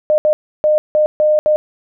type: tone bursts at uneven times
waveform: sine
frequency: 609 Hz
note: D#5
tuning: 37 cents flat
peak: -9 dBFS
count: 6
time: 0.1-0.18 / 0.25-0.33 / 0.64-0.78 / 0.95-1.06 / 1.2-1.39 / 1.46-1.56 s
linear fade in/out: 0 ms
effects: none